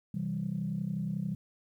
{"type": "chord", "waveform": "sine", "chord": "C major", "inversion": "none", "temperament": "equal", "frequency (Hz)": [130.81, 164.81, 196], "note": ["C3", "E3", "G3"], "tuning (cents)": [0, 0, 0], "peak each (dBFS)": [-38, -34, -34], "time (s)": [0.14, 1.35], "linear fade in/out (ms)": 5, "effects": ["tanh soft clip ceiling -23 dBFS", "11-bit"]}